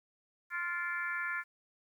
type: harmonic tone with a mistuned harmonic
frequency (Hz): 349.2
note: F4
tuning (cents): 0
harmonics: 3 / 4 / 5 / 6 / 7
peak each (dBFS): -44 / -37 / -37 / -44 / -45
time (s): 0.5-1.44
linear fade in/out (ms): 50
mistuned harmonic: 7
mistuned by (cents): -92
effects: 11-bit